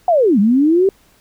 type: linear two-way sweep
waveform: sine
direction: down then up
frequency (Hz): 740 to 191.8 to 398.6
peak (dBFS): -9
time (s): 0.08-0.89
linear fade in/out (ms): 2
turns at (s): 0.39
effects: pink hiss -53 dBFS RMS until 1.2 s